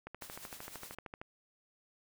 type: click train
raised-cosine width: 0.5 ms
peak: -29 dBFS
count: 16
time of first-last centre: 0.07-1.215 s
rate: 13.1 Hz
type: noise with tremolo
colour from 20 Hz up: white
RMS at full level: -48 dBFS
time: 0.21-0.95 s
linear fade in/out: 10 ms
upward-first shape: sine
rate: 9.8 Hz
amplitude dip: 55%
effects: none